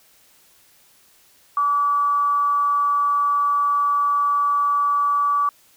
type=tone with amplitude modulation; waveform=sine; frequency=1151 Hz; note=D6; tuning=35 cents flat; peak=-15 dBFS; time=1.57-5.49 s; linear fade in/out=2 ms; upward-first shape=sine; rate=293 Hz; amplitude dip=25%; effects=white hiss -55 dBFS RMS until 5.76 s